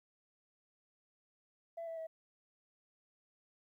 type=tone with pitch steps; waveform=sine; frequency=669 / 657.5 / 646.2 Hz; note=E5 / E5 / E5; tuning=+25 / -5 / -35 cents; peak=-39 dBFS; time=1.77-2.07 s; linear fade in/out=10 ms; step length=100 ms; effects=tanh soft clip ceiling -38 dBFS + 13-bit